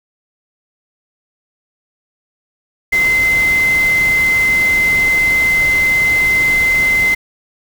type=tone in noise; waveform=sine; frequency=2065 Hz; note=C7; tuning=23 cents flat; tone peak=-10 dBFS; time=2.92-7.15 s; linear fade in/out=10 ms; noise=pink; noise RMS=-25 dBFS; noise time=2.92-7.15 s; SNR=+12 dB; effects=none